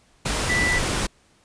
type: tone in noise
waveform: sine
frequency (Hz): 1975.5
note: B6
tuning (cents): 0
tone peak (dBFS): -20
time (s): 0.49-0.79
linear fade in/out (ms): 10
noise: pink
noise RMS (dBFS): -24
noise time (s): 0.25-1.07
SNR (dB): +1
effects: pink hiss -59 dBFS RMS until 1.44 s + resampled to 22050 Hz

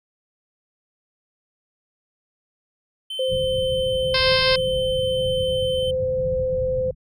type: tone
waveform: triangle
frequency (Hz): 3080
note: G7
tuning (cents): -31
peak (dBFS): -26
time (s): 3.1-5.91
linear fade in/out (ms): 5
type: tone with pitch glide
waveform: sine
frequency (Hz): 520 to 514.6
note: C5 to C5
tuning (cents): -11 to -29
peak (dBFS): -20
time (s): 3.19-6.91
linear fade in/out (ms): 5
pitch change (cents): -18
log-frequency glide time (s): 3.58-6.79
type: low-pass noise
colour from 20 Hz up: white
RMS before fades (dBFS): -32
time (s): 3.28-6.95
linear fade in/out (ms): 50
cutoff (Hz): 170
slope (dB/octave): 48
type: harmonic tone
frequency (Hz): 523.3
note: C5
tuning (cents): 0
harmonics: 1 / 2 / 3 / 4 / 5 / 6 / 7 / 8 / 9 / 10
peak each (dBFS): -27 / -27 / -27 / -27 / -27 / -27 / -27 / -27 / -27 / -27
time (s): 4.14-4.56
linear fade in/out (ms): 5
effects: none

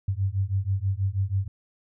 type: beating tone pair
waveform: sine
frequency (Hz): 94.2 / 100.4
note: F#2 / G2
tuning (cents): +32 / +42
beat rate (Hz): 6.2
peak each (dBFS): -26 / -26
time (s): 0.08-1.48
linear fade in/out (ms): 5
effects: none

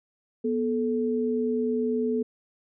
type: tone pair together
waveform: sine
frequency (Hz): 243.7 / 434.7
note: B3 / A4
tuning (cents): -23 / -21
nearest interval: minor seventh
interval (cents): 1002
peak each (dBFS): -26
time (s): 0.44-2.23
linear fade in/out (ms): 10
effects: none

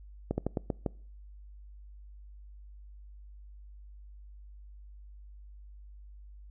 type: slowing click train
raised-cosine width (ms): 2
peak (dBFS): -16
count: 6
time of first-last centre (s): 0.31-0.862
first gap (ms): 70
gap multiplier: 1.23
effects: noise-tail reverb RT60 0.5 s tail -24 dB re dry + added 50 Hz sine -47 dBFS peak until 6.5 s

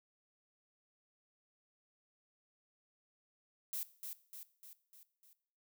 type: noise with echo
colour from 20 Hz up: violet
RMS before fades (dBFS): -40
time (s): 3.73-3.83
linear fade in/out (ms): 0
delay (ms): 300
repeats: 5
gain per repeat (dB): -5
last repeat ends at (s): 5.33
effects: noise-tail reverb RT60 0.6 s tail -17 dB re dry

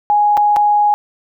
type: tone with dropouts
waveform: sine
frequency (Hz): 830.6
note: G#5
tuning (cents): 0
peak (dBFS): -9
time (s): 0.1-0.94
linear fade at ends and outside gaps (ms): 0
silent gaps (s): 0.37-0.375 / 0.562-0.567
effects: none

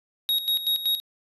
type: tone with tremolo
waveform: square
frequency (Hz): 3777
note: A#7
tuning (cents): +22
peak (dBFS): -21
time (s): 0.29-1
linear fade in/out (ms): 0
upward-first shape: square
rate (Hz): 5.3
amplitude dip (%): 70
effects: resampled to 32000 Hz

